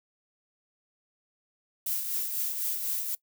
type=noise with tremolo; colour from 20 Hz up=violet; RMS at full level=-29 dBFS; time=1.86-3.15 s; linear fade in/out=5 ms; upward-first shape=triangle; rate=4 Hz; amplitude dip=50%; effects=noise-tail reverb RT60 0.1 s tail -21 dB re dry